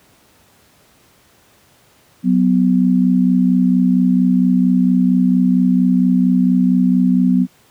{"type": "tone pair together", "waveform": "sine", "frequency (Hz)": [185.43, 249.8], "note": ["F#3", "B3"], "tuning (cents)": [4, 20], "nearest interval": "perfect fourth", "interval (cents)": 516, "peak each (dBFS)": -13, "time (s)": [2.23, 7.47], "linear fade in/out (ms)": 50, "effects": ["pink hiss -52 dBFS RMS until 7.7 s", "high-pass 80 Hz 12 dB/octave"]}